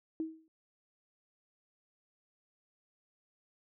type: tone with exponential decay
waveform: sine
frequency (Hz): 320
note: D#4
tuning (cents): +49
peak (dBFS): -30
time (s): 0.2-0.48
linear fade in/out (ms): 1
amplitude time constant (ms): 60
effects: none